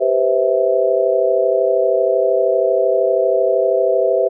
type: chord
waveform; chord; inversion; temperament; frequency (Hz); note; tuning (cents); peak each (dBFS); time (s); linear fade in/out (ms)
sine; C major seventh; second; just; 392.4 / 490.5 / 523.3 / 654.1; G4 / B4 / C5 / E5; +2 / -12 / 0 / -14; -19 / -19 / -17 / -17; 0-4.29; 20
effects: none